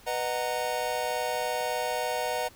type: chord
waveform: square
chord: B major seventh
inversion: none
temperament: just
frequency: 493.9 / 617.4 / 740.8 / 926 Hz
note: B4 / D#5 / F#5 / A#5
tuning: 0 / -14 / +2 / -12 cents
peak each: -34 / -34 / -34 / -35 dBFS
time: 0.06-2.49 s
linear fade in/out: 20 ms
effects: pink hiss -54 dBFS RMS until 2.55 s